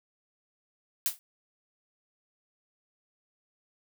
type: noise with exponential decay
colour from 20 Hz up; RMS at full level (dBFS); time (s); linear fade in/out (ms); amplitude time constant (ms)
blue; -23; 1.06-1.19; 0; 27
effects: none